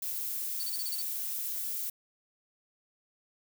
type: noise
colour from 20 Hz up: violet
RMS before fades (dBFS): -35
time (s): 0.02-1.9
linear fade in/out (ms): 5
type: tone bursts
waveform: 30% pulse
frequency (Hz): 4492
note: C#8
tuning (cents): +22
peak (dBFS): -34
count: 7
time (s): 0.6-1.016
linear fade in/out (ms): 0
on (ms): 32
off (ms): 32
effects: none